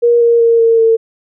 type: tone with pitch steps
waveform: sine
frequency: 474 / 468.3 / 462.6 / 457.1 / 451.6 Hz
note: A#4 / A#4 / A#4 / A#4 / A4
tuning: +29 / +8 / -13 / -34 / +45 cents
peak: -6 dBFS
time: 0.02-0.97 s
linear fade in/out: 20 ms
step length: 190 ms
effects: none